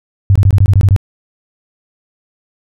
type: tone bursts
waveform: sine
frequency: 98 Hz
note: G2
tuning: in tune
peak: -4 dBFS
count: 9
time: 0.3-0.963 s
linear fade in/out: 0 ms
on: 55 ms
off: 21 ms
effects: none